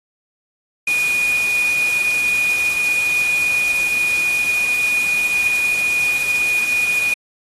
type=tone in noise; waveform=sine; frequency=2457 Hz; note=D#7; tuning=22 cents flat; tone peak=-15 dBFS; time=0.87-7.14 s; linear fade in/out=5 ms; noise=white; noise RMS=-28 dBFS; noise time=0.87-7.14 s; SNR=+10 dB; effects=AAC 32 kbps